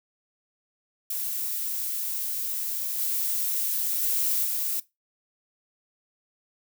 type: noise with level steps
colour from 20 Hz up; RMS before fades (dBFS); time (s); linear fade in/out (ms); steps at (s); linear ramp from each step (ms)
violet; -30 / -27 / -25 / -28; 1.1-4.8; 5; 2.98 / 4.02 / 4.44; 10
effects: noise-tail reverb RT60 0.2 s tail -19 dB re dry